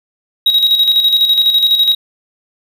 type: tone with tremolo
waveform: triangle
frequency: 3815 Hz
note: A#7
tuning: 39 cents sharp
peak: -5 dBFS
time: 0.46-1.95 s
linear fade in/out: 5 ms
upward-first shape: square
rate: 12 Hz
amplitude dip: 50%
effects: none